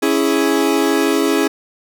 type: chord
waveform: 40% pulse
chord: C# minor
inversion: none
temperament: equal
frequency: 277.2 / 329.6 / 415.3 Hz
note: C#4 / E4 / G#4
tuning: 0 / 0 / 0 cents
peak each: -17 dBFS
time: 0.02-1.48 s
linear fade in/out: 10 ms
effects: none